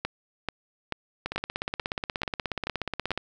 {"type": "two click trains", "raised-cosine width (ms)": 0.3, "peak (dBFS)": [-13, -12], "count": [33, 8], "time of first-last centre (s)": [[1.26, 3.176], [0.05, 3.107]], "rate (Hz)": [16.7, 2.29], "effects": []}